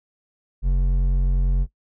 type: tone with hard clipping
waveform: sine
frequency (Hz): 45.48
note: F#1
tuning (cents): -29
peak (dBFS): -18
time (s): 0.62-1.67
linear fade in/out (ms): 50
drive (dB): 7
effects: noise-tail reverb RT60 0.1 s tail -18 dB re dry